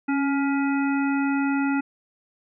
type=harmonic tone with a mistuned harmonic; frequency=280.8 Hz; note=C#4; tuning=22 cents sharp; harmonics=1 / 3 / 5 / 7 / 9; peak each=-21 / -31 / -31 / -37 / -36 dBFS; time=0.08-1.81 s; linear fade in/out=10 ms; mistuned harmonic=1; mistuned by=-30 cents; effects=none